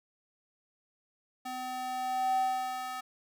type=tone with high-pass filter sweep; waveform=square; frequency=254.7 Hz; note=C4; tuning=46 cents flat; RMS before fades=-33 dBFS; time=1.45-3.01 s; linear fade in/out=10 ms; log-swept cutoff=520 to 1000 Hz; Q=7.8; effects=none